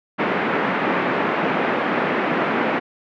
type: band-pass noise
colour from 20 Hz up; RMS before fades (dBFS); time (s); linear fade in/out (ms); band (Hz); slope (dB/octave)
pink; -21; 0.18-2.8; 20; 200 to 2300; 24
effects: none